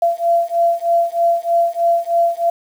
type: beating tone pair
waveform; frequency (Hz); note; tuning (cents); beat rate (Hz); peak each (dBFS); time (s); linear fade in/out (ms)
sine; 680 / 683.2; F5 / F5; -46 / -38; 3.2; -16; 0.02-2.5; 5
effects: 7-bit